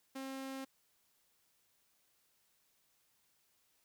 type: tone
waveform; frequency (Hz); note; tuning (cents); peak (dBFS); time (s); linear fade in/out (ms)
sawtooth; 267.5; C4; +38; -38; 0.15-0.65; 10
effects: white hiss -75 dBFS RMS until 3.84 s